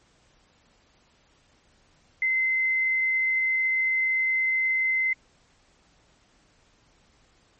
sine tone with frequency modulation, 2063 Hz, C7, 25 cents flat, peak -21 dBFS, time 2.22-5.13 s, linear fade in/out 2 ms, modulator 31.1 Hz, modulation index 0.27, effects pink hiss -62 dBFS RMS until 7.59 s + MP3 32 kbps

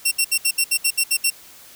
10% pulse tone bursts, 2724 Hz, F7, 44 cents flat, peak -7 dBFS, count 10, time 0.05-1.303 s, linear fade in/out 10 ms, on 65 ms, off 67 ms, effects white hiss -45 dBFS RMS until 1.75 s

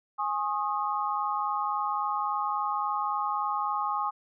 sine chord, Ab suspended fourth, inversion none, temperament equal with one note detuned, 830.6 / 1080.9 / 1244.5 Hz, Ab5 / Db6 / Eb6, 0 / -44 / 0 cents, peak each -31 dBFS, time 0.18-4.11 s, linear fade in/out 20 ms, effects none

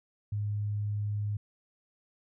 sine tone, 103.83 Hz, G#2, in tune, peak -29 dBFS, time 0.32-1.37 s, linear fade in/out 5 ms, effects none

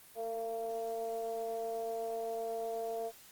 triangle ring-modulated tone, 114.4 Hz, A#2, 32 cents flat, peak -30 dBFS, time 0.15-3.12 s, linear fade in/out 50 ms, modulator 568 Hz, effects white hiss -57 dBFS RMS until 3.31 s + Opus 32 kbps

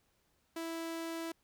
sawtooth tone, 329.6 Hz, E4, in tune, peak -34 dBFS, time 0.56-1.32 s, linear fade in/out 5 ms, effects pink hiss -75 dBFS RMS until 1.43 s

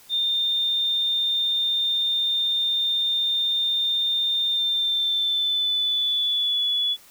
sine tone with pitch glide, 3618 to 3415 Hz, A7 to G#7, +48 to +48 cents, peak -20 dBFS, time 0.09-6.97 s, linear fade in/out 50 ms, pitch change -100 cents, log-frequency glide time 4.46-6.62 s, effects white hiss -51 dBFS RMS until 7.1 s

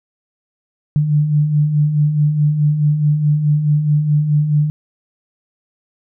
sine beating tone pair, 145.3 / 150 Hz, D3 / D3, -18 / +37 cents, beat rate 4.7 Hz, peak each -21 / -12 dBFS, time 0.96-4.7 s, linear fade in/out 0 ms, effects none

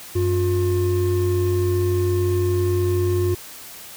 triangle tone pair together, 94.56 / 357 Hz, F#2 / F4, +38 / +38 cents, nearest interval octave + major seventh, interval 2300 cents, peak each -18 dBFS, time 0.15-3.35 s, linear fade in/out 10 ms, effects white hiss -39 dBFS RMS until 3.96 s

